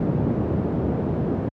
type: band-pass noise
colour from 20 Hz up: pink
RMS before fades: -23 dBFS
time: 0-1.49 s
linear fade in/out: 5 ms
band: 100 to 400 Hz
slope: 12 dB/octave
effects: high-pass 60 Hz 12 dB/octave